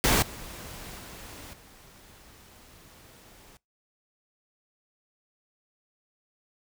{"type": "noise with level steps", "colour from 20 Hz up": "pink", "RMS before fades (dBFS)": [-22, -42, -44, -53], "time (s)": [0.04, 3.57], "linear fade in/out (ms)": 0, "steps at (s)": [0.22, 0.99, 1.53], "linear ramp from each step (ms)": 5, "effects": ["noise-tail reverb RT60 0.2 s tail -23 dB re dry"]}